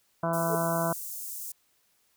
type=harmonic tone; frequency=166.8 Hz; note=E3; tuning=21 cents sharp; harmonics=1 / 2 / 3 / 4 / 5 / 6 / 7 / 8 / 9; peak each=-31 / -37 / -39 / -29 / -40 / -33 / -39 / -39 / -41 dBFS; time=0.23-0.93 s; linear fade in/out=5 ms
type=high-pass noise; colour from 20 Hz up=white; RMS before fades=-38 dBFS; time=0.33-1.52 s; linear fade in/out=5 ms; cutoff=6700 Hz; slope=24 dB/octave
type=tone with exponential growth; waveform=sine; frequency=440 Hz; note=A4; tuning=in tune; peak=-24 dBFS; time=0.42-0.55 s; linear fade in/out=2 ms; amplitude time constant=27 ms
effects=white hiss -69 dBFS RMS until 2.16 s

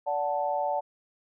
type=chord; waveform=sine; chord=D major; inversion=none; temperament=equal with one note detuned; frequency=578.9 / 740 / 880 Hz; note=D5 / F#5 / A5; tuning=-25 / 0 / 0 cents; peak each=-30 dBFS; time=0.06-0.81 s; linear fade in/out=20 ms; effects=none

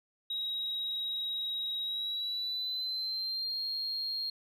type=tone with pitch glide; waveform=sine; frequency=3819 to 4237 Hz; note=A#7 to C8; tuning=+41 to +21 cents; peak=-31 dBFS; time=0.3-4.3 s; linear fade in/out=5 ms; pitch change=+180 cents; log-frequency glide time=1.82-3.62 s; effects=tanh soft clip ceiling -29 dBFS

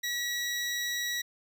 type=tone; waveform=20% pulse; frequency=1928 Hz; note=B6; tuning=42 cents flat; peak=-25 dBFS; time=0.03-1.22 s; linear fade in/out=10 ms; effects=none

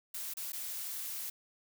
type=noise with dropouts; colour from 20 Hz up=blue; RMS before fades=-40 dBFS; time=0.14-1.3 s; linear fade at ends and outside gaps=5 ms; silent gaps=0.338-0.369 / 0.521-0.53 s; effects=none

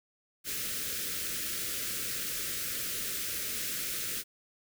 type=band-stop noise; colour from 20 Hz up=white; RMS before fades=-35 dBFS; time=0.44-4.24 s; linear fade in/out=50 ms; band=560 to 1300 Hz; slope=48 dB/octave; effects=none

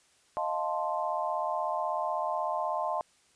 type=chord; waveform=sine; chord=F dominant seventh; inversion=third; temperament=equal; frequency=622.3 / 698.5 / 880 / 1046.5 Hz; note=Eb5 / F5 / A5 / C6; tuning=0 / 0 / 0 / 0 cents; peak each=-34 dBFS; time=0.37-3.01 s; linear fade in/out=0 ms; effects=white hiss -65 dBFS RMS until 3.35 s + resampled to 22050 Hz

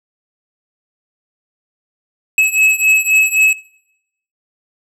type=beating tone pair; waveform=square; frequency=2576 / 2579.8 Hz; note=E7 / E7; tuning=-41 / -38 cents; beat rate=3.8 Hz; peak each=-15 / -13 dBFS; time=2.38-3.53 s; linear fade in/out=2 ms; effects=noise-tail reverb RT60 0.8 s tail -21 dB re dry + low-pass 12000 Hz 12 dB/octave

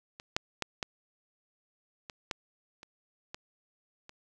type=clicks; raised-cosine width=0.2 ms; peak=-27 / -10 / -14 / -15 / -24 / -15 / -30 / -22 / -30 dBFS; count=9; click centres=0.199 / 0.365 / 0.623 / 0.828 / 2.098 / 2.312 / 2.831 / 3.345 / 4.094 s; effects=none

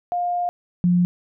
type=tone pair in turn; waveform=sine; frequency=707 / 177.12 Hz; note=F5 / F3; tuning=+21 / +25 cents; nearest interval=2 octaves; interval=2396 cents; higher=first; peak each=-20 / -14 dBFS; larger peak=second; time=0.12-0.49 / 0.84-1.05 s; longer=first; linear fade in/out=0 ms; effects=none

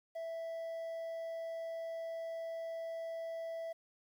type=tone with quantisation; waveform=triangle; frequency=659.3 Hz; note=E5; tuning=in tune; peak=-37 dBFS; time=0.15-3.73 s; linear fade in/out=10 ms; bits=11; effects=none

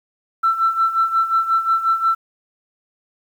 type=tone with tremolo; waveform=sine; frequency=1337 Hz; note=E6; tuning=24 cents sharp; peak=-11 dBFS; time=0.43-2.15 s; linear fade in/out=10 ms; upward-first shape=sine; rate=5.6 Hz; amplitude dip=75%; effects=tanh soft clip ceiling -8 dBFS + 8-bit

